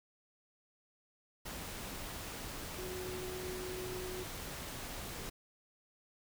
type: tone in noise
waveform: sine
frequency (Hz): 367.4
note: F#4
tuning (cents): -12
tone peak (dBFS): -42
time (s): 2.78-4.24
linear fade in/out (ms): 10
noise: pink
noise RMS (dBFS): -44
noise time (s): 1.45-5.3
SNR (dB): -1
effects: none